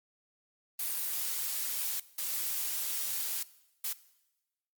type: noise bursts at uneven times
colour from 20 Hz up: blue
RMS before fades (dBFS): -34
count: 3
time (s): 0.79-2 / 2.18-3.43 / 3.84-3.93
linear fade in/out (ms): 5
effects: noise-tail reverb RT60 1.0 s tail -19 dB re dry + Opus 32 kbps